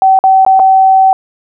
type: tone with dropouts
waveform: sine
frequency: 765 Hz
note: G5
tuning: 42 cents flat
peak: -3 dBFS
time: 0.02-1.13 s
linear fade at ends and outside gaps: 1 ms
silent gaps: 0.19-0.239 / 0.45-0.464 / 0.594-0.598 s
effects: none